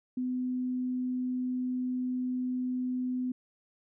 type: tone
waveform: sine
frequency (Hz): 252.4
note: B3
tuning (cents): +38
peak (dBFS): -29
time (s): 0.17-3.32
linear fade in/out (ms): 5
effects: none